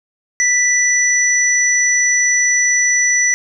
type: tone pair together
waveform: sine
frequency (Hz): 1975.5 / 5920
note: B6 / F#8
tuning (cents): 0 / 0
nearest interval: octave + perfect fifth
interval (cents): 1900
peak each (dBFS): -14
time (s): 0.4-3.34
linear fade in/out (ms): 0
effects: none